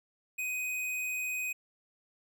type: tone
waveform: square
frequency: 2503 Hz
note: D#7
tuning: 10 cents sharp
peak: -33 dBFS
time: 0.38-1.53 s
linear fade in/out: 10 ms
effects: none